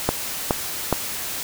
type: click train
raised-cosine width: 1 ms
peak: -3 dBFS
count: 3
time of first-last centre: 0.09-0.927 s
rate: 2.39 Hz
effects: white hiss -29 dBFS RMS until 1.43 s